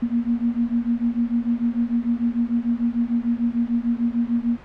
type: beating tone pair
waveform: sine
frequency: 232.6 / 239.3 Hz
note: A#3 / A#3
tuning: -4 / +46 cents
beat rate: 6.7 Hz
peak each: -22 / -22 dBFS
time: 0.02-4.58 s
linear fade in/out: 10 ms
effects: pink hiss -43 dBFS RMS until 4.64 s + low-pass 2000 Hz 12 dB/octave